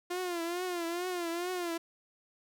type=tone with vibrato; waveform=sawtooth; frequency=350 Hz; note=F4; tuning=4 cents sharp; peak=-29 dBFS; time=0.1-1.78 s; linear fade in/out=10 ms; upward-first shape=triangle; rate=2.3 Hz; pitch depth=100 cents each way; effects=none